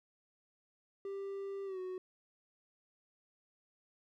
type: tone with pitch glide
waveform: triangle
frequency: 394 to 369.7 Hz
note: G4 to F#4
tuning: +9 to -1 cents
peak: -37 dBFS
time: 1.05-1.98 s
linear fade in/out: 2 ms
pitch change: -110 cents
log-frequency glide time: 1.65-1.79 s
effects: none